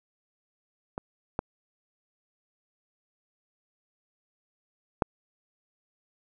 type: clicks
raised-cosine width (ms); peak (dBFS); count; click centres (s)
1; -19 / -13 / -8; 3; 0.979 / 1.391 / 5.022
effects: none